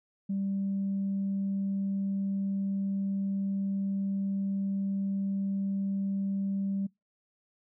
sine tone, 196.1 Hz, G3, 1 cent sharp, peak -27 dBFS, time 0.29-6.87 s, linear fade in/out 10 ms, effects noise-tail reverb RT60 0.2 s tail -26 dB re dry + tanh soft clip ceiling -24 dBFS

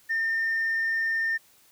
sine tone, 1811 Hz, A6, 49 cents sharp, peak -22 dBFS, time 0.09-1.38 s, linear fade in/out 20 ms, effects tanh soft clip ceiling -21 dBFS + white hiss -59 dBFS RMS until 1.71 s

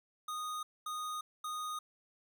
square tone bursts, 1238 Hz, D#6, 9 cents flat, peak -38 dBFS, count 3, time 0.28-1.79 s, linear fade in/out 5 ms, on 350 ms, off 230 ms, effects none

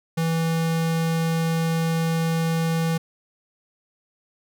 square tone, 164 Hz, E3, 9 cents flat, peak -21 dBFS, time 0.17-2.98 s, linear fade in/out 10 ms, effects none

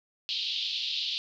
pink band-pass noise, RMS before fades -32 dBFS, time 0.29-1.18 s, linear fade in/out 0 ms, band 3000 to 4500 Hz, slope 48 dB/octave, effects none

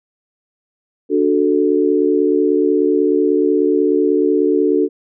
sine chord, D major, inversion none, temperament equal, 293.7 / 370 / 440 Hz, D4 / F#4 / A4, 0 / 0 / 0 cents, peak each -16 dBFS, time 1.09-4.89 s, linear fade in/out 50 ms, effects none

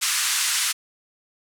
white band-pass noise, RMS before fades -23 dBFS, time 0.01-0.73 s, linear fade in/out 20 ms, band 1200 to 10000 Hz, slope 24 dB/octave, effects none

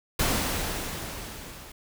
pink noise with level ramp, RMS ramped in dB -24 to -45 dBFS, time 0.19-1.72 s, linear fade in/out 5 ms, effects none

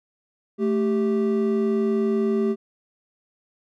triangle tone pair together, 220 / 392 Hz, A3 / G4, 0 / 0 cents, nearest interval minor seventh, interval 1000 cents, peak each -20 dBFS, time 0.58-2.56 s, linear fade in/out 50 ms, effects none

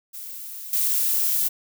violet noise with level steps, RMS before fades -36 / -22 dBFS, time 0.13-1.49 s, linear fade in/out 20 ms, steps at 0.73 s, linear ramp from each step 2 ms, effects none

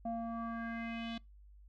square tone with low-pass filter sweep, 230 Hz, A#3, 23 cents flat, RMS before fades -40 dBFS, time 0.05-1.18 s, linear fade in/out 5 ms, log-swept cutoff 660 to 3600 Hz, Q 3.8, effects noise-tail reverb RT60 0.2 s tail -25 dB re dry + added 50 Hz sine -55 dBFS peak until 1.68 s

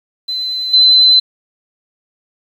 sine tone with level steps, 4045 Hz, B7, 41 cents sharp, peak -17 / -5 dBFS, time 0.28-1.2 s, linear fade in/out 10 ms, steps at 0.73 s, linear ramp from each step 10 ms, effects 7-bit

